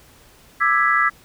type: chord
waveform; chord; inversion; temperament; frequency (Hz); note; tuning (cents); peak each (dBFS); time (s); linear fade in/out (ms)
sine; E dominant seventh; third; equal with one note detuned; 1186.3 / 1318.5 / 1661.2 / 1975.5; D6 / E6 / G#6 / B6; +17 / 0 / 0 / 0; -21 / -19 / -20 / -20; 0.6-1.1; 20
effects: pink hiss -50 dBFS RMS until 1.24 s